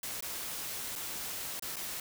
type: noise with dropouts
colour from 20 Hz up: white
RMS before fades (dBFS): -39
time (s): 0.03-2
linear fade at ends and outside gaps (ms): 2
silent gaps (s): 0.207-0.224 / 0.955-0.959 / 1.596-1.623 / 1.759-1.766
effects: none